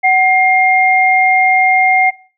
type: tone pair together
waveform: sine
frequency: 750 / 2121 Hz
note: F#5 / C7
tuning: +23 / +23 cents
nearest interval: octave + tritone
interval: 1800 cents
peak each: -10 dBFS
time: 0.03-2.11 s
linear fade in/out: 20 ms
effects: noise-tail reverb RT60 0.4 s tail -20 dB re dry